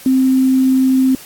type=tone with quantisation; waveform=sine; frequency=261.6 Hz; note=C4; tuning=in tune; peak=-9 dBFS; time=0.06-1.15 s; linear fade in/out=2 ms; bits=6; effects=white hiss -37 dBFS RMS until 1.25 s + AAC 64 kbps